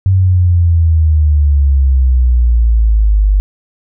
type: exponential sweep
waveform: sine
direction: down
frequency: 96.2 to 49 Hz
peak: -6 dBFS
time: 0.06-3.4 s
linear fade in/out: 0 ms
effects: none